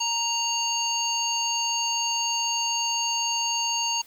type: harmonic tone with a mistuned harmonic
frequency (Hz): 932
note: A#5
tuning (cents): -1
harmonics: 1 / 3 / 5 / 7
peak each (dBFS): -29 / -29 / -29 / -29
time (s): 0-4.02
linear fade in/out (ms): 10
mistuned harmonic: 5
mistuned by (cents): -40
effects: white hiss -53 dBFS RMS until 4.06 s